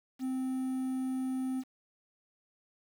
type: tone with quantisation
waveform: triangle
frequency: 259.9 Hz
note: C4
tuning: 11 cents flat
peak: -29 dBFS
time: 0.19-1.64 s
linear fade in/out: 50 ms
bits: 9
effects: none